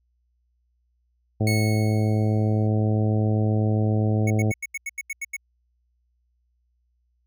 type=harmonic tone; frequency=107.6 Hz; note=A2; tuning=38 cents flat; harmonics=1 / 2 / 3 / 4 / 5 / 6 / 7; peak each=-20 / -26 / -30 / -32 / -34 / -36 / -37 dBFS; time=1.4-4.52 s; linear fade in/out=10 ms
type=tone with exponential decay; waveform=sawtooth; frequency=2195 Hz; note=C#7; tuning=18 cents flat; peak=-21 dBFS; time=1.47-2.67 s; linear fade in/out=2 ms; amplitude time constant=260 ms
type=tone bursts; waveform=square; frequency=2210 Hz; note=C#7; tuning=6 cents flat; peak=-28 dBFS; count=10; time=4.27-5.366 s; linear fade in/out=5 ms; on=34 ms; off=84 ms
effects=added 60 Hz sine -66 dBFS peak until 7.26 s